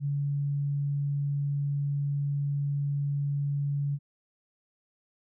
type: tone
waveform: sine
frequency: 142.4 Hz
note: C#3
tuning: 47 cents sharp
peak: -26 dBFS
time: 0-3.99 s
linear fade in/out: 50 ms
effects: none